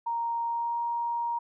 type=tone with pitch glide; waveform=sine; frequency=932.3 to 940.4 Hz; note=A#5 to A#5; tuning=0 to +15 cents; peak=-27 dBFS; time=0.06-1.39 s; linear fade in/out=10 ms; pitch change=+15 cents; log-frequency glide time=0.45-0.79 s; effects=none